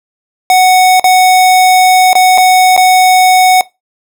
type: tone with dropouts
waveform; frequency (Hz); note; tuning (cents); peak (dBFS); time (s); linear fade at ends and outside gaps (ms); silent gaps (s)
square; 741; F#5; +2; -4; 0.5-3.61; 1; 0.997-1.042 / 2.131-2.153 / 2.377-2.381 / 2.765-2.776
effects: noise-tail reverb RT60 0.2 s tail -19 dB re dry